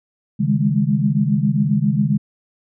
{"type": "tone cluster", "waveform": "sine", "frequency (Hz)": [137.8, 155.8, 201.9, 209.3], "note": ["C#3", "D#3", "G#3", "G#3"], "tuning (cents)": [-10, 3, -49, 14], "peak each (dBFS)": -20, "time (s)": [0.39, 2.18], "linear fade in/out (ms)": 20, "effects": []}